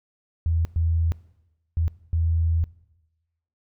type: tone bursts at uneven times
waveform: sine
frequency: 82.41 Hz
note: E2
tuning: in tune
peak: -19 dBFS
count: 4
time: 0.46-0.65 / 0.76-1.12 / 1.77-1.88 / 2.13-2.64 s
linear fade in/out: 0 ms
effects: noise-tail reverb RT60 1.0 s tail -20 dB re dry